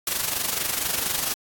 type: noise with amplitude modulation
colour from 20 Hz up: white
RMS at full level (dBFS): -23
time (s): 0.07-1.34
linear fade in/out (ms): 2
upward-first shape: sine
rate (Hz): 24.3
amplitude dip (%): 60
effects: AAC 64 kbps